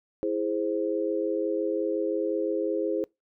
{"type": "chord", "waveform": "sine", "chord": "E augmented", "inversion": "none", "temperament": "equal", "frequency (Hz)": [329.6, 415.3, 523.3], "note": ["E4", "G#4", "B#4"], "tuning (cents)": [0, 0, 0], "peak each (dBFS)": [-29, -29, -30], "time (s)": [0.23, 3.04], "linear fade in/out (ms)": 0, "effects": ["noise-tail reverb RT60 0.2 s tail -25 dB re dry"]}